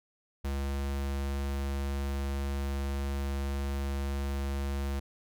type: tone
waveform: square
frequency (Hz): 69.3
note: C#2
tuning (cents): 0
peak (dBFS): -31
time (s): 0.44-5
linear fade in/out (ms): 10
effects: none